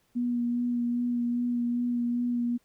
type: tone with vibrato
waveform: sine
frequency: 241 Hz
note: B3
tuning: 42 cents flat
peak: -25 dBFS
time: 0.15-2.58 s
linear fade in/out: 20 ms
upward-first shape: sine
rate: 2.5 Hz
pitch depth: 16 cents each way
effects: pink hiss -69 dBFS RMS until 2.64 s